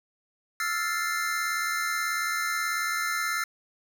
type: chord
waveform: square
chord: F major seventh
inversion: third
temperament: equal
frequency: 1318.5 / 1396.9 / 1760 / 2093 Hz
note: E6 / F6 / A6 / C7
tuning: 0 / 0 / 0 / 0 cents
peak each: -33 dBFS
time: 0.6-3.44 s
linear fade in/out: 2 ms
effects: none